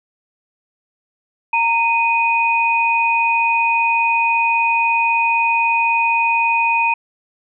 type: tone pair together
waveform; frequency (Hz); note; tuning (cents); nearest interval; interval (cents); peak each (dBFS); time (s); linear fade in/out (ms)
sine; 923.7 / 2489; A#5 / D#7; -16 / 0; octave + perfect fourth; 1716; -16 / -16; 1.53-6.94; 5
effects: none